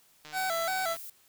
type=click train; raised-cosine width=0.2 ms; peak=-29 dBFS; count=110; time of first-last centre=0.25-0.967 s; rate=152 Hz
type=tone with vibrato; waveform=25% pulse; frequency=709 Hz; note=F5; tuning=26 cents sharp; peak=-25 dBFS; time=0.32-0.97 s; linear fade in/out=50 ms; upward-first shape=square; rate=2.8 Hz; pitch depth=110 cents each way
type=noise; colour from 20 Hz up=violet; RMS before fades=-43 dBFS; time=0.37-1.1 s; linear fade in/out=5 ms
effects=white hiss -63 dBFS RMS until 1.28 s